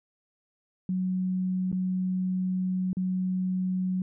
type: tone with dropouts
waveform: sine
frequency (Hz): 185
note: F#3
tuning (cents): 0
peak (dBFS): -25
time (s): 0.89-4.02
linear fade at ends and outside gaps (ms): 2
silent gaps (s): 1.717-1.727 / 2.931-2.969
effects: none